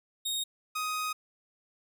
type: tone pair in turn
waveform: sawtooth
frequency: 3729 / 1252 Hz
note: A#7 / D#6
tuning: 0 / +10 cents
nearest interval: octave + perfect fifth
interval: 1890 cents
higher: first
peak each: -27 dBFS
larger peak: neither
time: 0.25-0.44 / 0.75-1.13 s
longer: second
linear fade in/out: 10 ms
effects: none